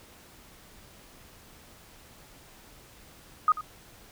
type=tone with echo; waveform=sine; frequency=1244.5 Hz; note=D#6; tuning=in tune; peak=-17 dBFS; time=3.48-3.52 s; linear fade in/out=2 ms; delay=90 ms; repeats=1; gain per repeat=-15 dB; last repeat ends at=3.61 s; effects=pink hiss -53 dBFS RMS until 4.11 s